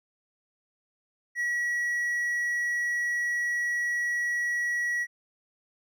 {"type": "tone", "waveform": "triangle", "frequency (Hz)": 1925, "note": "B6", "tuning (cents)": -45, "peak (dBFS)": -24, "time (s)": [1.35, 5.07], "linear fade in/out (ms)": 50, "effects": []}